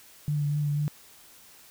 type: tone with vibrato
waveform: sine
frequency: 146.83 Hz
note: D3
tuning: in tune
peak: -24 dBFS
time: 0.28-0.88 s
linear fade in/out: 0 ms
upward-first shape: triangle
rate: 4.1 Hz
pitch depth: 25 cents each way
effects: white hiss -53 dBFS RMS until 1.7 s